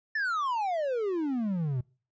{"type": "exponential sweep", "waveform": "triangle", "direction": "down", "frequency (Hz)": [1800, 120.1], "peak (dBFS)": -25, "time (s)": [0.15, 1.81], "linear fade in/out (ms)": 5, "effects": ["noise-tail reverb RT60 0.4 s tail -25 dB re dry", "resampled to 16000 Hz"]}